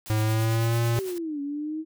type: noise with tremolo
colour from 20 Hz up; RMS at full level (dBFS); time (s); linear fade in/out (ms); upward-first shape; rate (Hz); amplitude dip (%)
white; -40; 0.06-1.18; 0; sine; 9; 60
type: tone with pitch glide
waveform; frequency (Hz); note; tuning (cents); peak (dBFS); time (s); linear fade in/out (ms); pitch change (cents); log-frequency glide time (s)
square; 108.4 to 116.85; A2 to A#2; -25 to +5; -22; 0.1-0.99; 0; +130; 0.21-0.79
type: linear two-way sweep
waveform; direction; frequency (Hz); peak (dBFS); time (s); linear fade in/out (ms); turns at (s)
sine; down then up; 403.1 to 280.4 to 319.7; -28; 0.95-1.85; 50; 1.41
effects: none